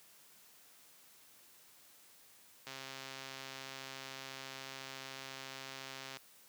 click train, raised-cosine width 0.2 ms, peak -28 dBFS, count 470, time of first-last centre 2.67-6.17 s, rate 134 Hz, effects white hiss -62 dBFS RMS until 6.48 s + high-pass 100 Hz 12 dB/octave

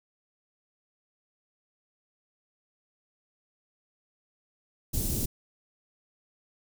pink band-stop noise, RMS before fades -29 dBFS, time 4.93-5.26 s, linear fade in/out 10 ms, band 260 to 7800 Hz, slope 12 dB/octave, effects none

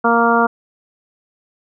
harmonic tone, 233.1 Hz, A#3, in tune, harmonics 1 / 2 / 3 / 4 / 5 / 6, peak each -18 / -18 / -18 / -18 / -18 / -18 dBFS, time 0.04-0.47 s, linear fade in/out 10 ms, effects none

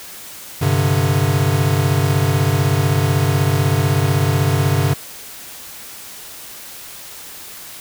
square chord, G suspended fourth, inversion none, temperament equal, 98 / 130.81 / 146.83 Hz, G2 / C3 / D3, 0 / 0 / 0 cents, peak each -19 dBFS, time 0.61-4.94 s, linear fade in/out 10 ms, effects white hiss -35 dBFS RMS until 7.8 s

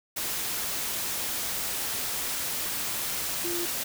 sine tone in noise, 345.3 Hz, F4, 20 cents flat, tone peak -31 dBFS, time 3.44-3.66 s, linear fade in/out 10 ms, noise white, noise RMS -31 dBFS, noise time 0.16-3.84 s, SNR -3 dB, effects none

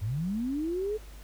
sine linear sweep, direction up, 90 to 440 Hz, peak -28 dBFS, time 0.01-0.98 s, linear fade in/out 20 ms, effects added 50 Hz sine -44 dBFS peak until 1.23 s + pink hiss -54 dBFS RMS until 1.23 s

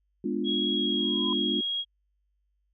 sine chord, G# diminished seventh, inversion none, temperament equal, 207.7 / 246.9 / 293.7 / 349.2 Hz, G#3 / B3 / D4 / F4, 0 / 0 / 0 / 0 cents, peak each -32 dBFS, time 0.24-1.61 s, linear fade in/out 5 ms
sine tone with pitch glide, 3311 to 3288 Hz, G#7 to G#7, -6 to -18 cents, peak -27 dBFS, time 0.44-1.85 s, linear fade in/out 50 ms, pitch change -12 cents, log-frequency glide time 0.7-0.94 s
sine tone with exponential growth, 1012 Hz, B5, 42 cents sharp, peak -31 dBFS, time 0.92-1.33 s, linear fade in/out 2 ms, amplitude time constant 88 ms
effects added 50 Hz sine -70 dBFS peak until 2.73 s

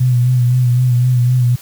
sine tone with vibrato, 124.3 Hz, B2, 12 cents sharp, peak -9 dBFS, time 0-1.56 s, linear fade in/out 10 ms, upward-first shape sine, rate 3.9 Hz, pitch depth 41 cents each way, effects white hiss -39 dBFS RMS until 1.61 s

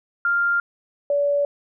sine tone pair in turn, 1396.9 / 573.2 Hz, F6 / D5, 0 / -42 cents, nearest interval octave + minor third, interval 1542 cents, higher first, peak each -17 dBFS, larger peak neither, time 0.25-0.6 / 1.1-1.45 s, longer neither, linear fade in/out 2 ms, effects none

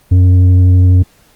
sine tone with tanh clipping, 91.2 Hz, F#2, 24 cents flat, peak -5 dBFS, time 0.11-1.03 s, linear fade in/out 10 ms, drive 6 dB, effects pink hiss -49 dBFS RMS until 1.35 s + Opus 32 kbps

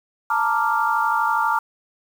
sine chord, Bb major seventh, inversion third, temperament equal with one note detuned, 880 / 932.3 / 1174.7 / 1392.9 Hz, A5 / Bb5 / D6 / F6, 0 / 0 / 0 / -5 cents, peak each -23 dBFS, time 0.3-1.59 s, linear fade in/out 5 ms, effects 7-bit

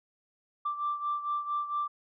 sine beating tone pair, 1174.7 / 1179.1 Hz, D6 / D6, 0 / +7 cents, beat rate 4.4 Hz, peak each -30 / -35 dBFS, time 0.65-1.88 s, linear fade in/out 10 ms, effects tanh soft clip ceiling -23 dBFS

